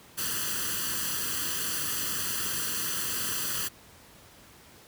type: noise with comb filter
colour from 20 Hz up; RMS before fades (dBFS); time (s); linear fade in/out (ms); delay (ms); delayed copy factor
white; -31; 0.17-3.69; 20; 0.66; +0.85
effects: pink hiss -53 dBFS RMS until 4.87 s + high-pass 60 Hz 12 dB/octave

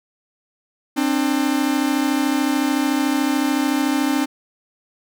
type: tone pair together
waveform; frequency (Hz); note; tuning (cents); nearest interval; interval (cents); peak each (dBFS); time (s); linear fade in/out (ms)
45% pulse; 265.2 / 298.9; C4 / D4; +23 / +31; major second; 208; -20; 0.96-4.26; 20
effects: none

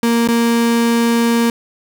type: tone with dropouts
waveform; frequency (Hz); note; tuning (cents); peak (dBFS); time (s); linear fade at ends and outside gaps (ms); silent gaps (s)
35% pulse; 233.1; A#3; 0; -10; 0.03-1.5; 2; 0.276-0.286
effects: none

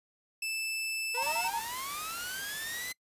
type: tone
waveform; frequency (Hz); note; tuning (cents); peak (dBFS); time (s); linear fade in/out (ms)
sawtooth; 2637; E7; 0; -29; 0.42-1.48; 5
type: linear sweep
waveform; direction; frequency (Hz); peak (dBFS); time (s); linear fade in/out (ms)
sawtooth; up; 468.3 to 2052; -34; 1.14-2.93; 10
type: tone bursts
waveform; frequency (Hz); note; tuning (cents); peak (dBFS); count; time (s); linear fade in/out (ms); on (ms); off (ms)
sine; 922; A#5; -19; -30; 5; 1.17-1.596; 10; 66; 24
type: noise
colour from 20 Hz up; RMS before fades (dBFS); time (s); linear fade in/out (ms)
white; -41; 1.22-2.92; 2
effects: noise-tail reverb RT60 0.1 s tail -25 dB re dry + resampled to 32000 Hz

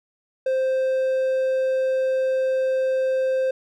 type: tone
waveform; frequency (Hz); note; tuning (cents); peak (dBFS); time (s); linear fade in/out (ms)
triangle; 523.3; C5; 0; -17; 0.46-3.51; 5
effects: none

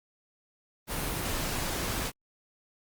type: noise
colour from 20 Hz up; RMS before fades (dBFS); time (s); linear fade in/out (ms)
pink; -32; 0.87-2.12; 50
effects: Opus 32 kbps

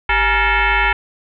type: tone with frequency modulation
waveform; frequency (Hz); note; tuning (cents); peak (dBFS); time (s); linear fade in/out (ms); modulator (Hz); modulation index
sine; 393.2; G4; +5; -12; 0.09-0.93; 5; 446; 5.1
effects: none

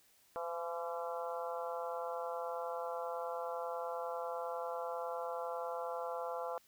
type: harmonic tone with a mistuned harmonic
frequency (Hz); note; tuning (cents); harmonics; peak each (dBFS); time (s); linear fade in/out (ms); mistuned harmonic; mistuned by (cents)
169.9; F3; -47; 3 / 4 / 5 / 6 / 7 / 8; -41 / -43 / -45 / -47 / -48 / -49; 0.36-6.58; 0; 7; -41
effects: white hiss -68 dBFS RMS until 6.67 s

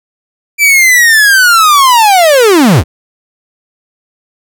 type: linear sweep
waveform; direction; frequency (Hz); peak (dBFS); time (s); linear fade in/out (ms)
45% pulse; down; 2349 to 55.7; -3; 0.58-2.84; 50
effects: none

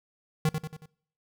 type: tone with echo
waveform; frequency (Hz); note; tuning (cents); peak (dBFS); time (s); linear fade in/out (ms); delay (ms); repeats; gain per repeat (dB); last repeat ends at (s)
square; 155.56; D#3; 0; -22; 0.45-0.49; 2; 92; 4; -6; 0.858
effects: noise-tail reverb RT60 0.6 s tail -22 dB re dry

